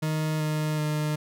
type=tone with pitch steps; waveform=40% pulse; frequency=155.56 / 153.6 / 151.66 Hz; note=D#3 / D#3 / D#3; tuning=0 / -22 / -44 cents; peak=-24 dBFS; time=0.02-1.16 s; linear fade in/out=10 ms; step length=380 ms; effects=none